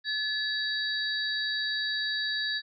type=tone cluster; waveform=sine; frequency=1720 / 3857 / 4603 Hz; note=A6 / B7 / D8; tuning=-40 / -42 / -36 cents; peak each=-31 / -32 / -34 dBFS; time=0.04-2.62 s; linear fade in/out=50 ms; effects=none